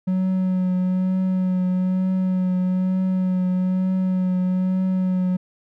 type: tone with vibrato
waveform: triangle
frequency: 185 Hz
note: F#3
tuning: in tune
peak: -16 dBFS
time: 0.07-5.37 s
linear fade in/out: 10 ms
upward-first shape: triangle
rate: 1.1 Hz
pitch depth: 23 cents each way
effects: none